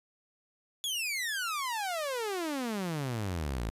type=exponential sweep; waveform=sawtooth; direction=down; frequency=3441 to 51.91 Hz; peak=-28 dBFS; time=0.84-3.7 s; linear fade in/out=0 ms; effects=resampled to 32000 Hz + 11-bit